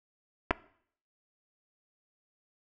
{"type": "clicks", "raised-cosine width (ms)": 0.5, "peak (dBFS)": -10, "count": 2, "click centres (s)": [0.508, 0.511], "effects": ["noise-tail reverb RT60 0.6 s tail -19 dB re dry"]}